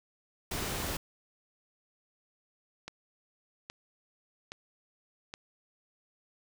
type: noise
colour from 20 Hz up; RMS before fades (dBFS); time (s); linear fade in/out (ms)
pink; -35; 0.51-0.97; 5
type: click train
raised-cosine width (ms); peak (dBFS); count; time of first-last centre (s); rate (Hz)
0.2; -23; 4; 2.88-5.339; 1.22
effects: none